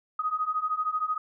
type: beating tone pair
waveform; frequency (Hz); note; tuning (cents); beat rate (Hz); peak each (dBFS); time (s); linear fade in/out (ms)
sine; 1244.5 / 1257.5; D#6 / D#6; 0 / +18; 13; -30 / -28; 0.19-1.18; 5
effects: none